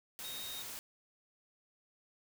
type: tone in noise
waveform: sine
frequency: 3729 Hz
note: A#7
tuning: in tune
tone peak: -44 dBFS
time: 0.24-0.62 s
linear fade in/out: 0 ms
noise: white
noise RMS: -45 dBFS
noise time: 0.19-0.79 s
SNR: -2 dB
effects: none